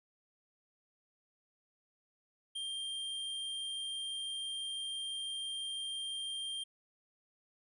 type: tone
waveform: square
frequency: 3183 Hz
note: G7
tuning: 26 cents sharp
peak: -38 dBFS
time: 2.55-6.64 s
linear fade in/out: 10 ms
effects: resampled to 24000 Hz